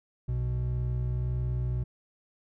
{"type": "tone pair together", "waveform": "triangle", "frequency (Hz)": [61.91, 123.47], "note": ["B1", "B2"], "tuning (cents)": [5, 0], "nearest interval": "octave", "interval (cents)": 1195, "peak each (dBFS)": [-29, -27], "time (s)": [0.28, 1.84], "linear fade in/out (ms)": 10, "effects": []}